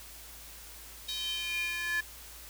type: tone with high-pass filter sweep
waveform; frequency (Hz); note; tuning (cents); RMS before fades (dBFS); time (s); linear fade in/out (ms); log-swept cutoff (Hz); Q
square; 345; F4; -21; -34; 1.08-2.01; 10; 3700 to 1700; 6.5
effects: added 56 Hz sine -53 dBFS peak until 2.49 s + white hiss -49 dBFS RMS until 2.49 s